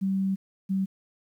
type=tone pair in turn; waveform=sine; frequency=192.8 / 192.09 Hz; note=G3 / G3; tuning=-28 / -35 cents; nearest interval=unison; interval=7 cents; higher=first; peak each=-23 dBFS; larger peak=neither; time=0.01-0.36 / 0.69-0.86 s; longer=first; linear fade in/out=20 ms; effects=10-bit